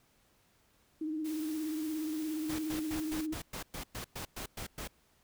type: tone with vibrato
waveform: sine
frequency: 311.1 Hz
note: D#4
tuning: in tune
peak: -33 dBFS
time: 1.01-3.34 s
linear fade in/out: 5 ms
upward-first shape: sine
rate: 17 Hz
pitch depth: 44 cents each way
type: noise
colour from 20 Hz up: white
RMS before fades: -49 dBFS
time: 1.24-3.27 s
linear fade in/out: 20 ms
type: noise bursts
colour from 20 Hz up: pink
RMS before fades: -41 dBFS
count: 12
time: 2.49-4.876 s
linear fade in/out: 5 ms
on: 98 ms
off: 110 ms
effects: pink hiss -69 dBFS RMS until 5.23 s